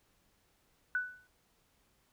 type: tone with exponential decay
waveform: sine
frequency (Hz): 1489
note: F#6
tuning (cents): +11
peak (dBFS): -27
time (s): 0.95-1.27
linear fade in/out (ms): 1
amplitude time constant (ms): 69
effects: pink hiss -72 dBFS RMS until 2.12 s